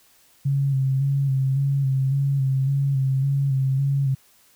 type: tone with vibrato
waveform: sine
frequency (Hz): 136.2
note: C#3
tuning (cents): -30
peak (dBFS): -18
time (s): 0.45-4.15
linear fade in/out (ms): 10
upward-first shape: square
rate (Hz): 1.8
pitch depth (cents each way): 33
effects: white hiss -57 dBFS RMS until 4.55 s